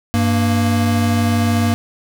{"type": "tone pair together", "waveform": "square", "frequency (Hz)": [98, 233.1], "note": ["G2", "A#3"], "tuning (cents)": [0, 0], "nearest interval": "octave + minor third", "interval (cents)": 1500, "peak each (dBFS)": -17, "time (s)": [0.14, 1.74], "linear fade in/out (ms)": 0, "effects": []}